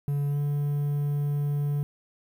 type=tone with pitch glide; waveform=triangle; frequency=143 to 144.83 Hz; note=D3 to D3; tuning=-46 to -24 cents; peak=-22 dBFS; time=0.08-1.83 s; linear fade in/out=0 ms; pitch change=+22 cents; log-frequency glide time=0.28-0.4 s; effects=9-bit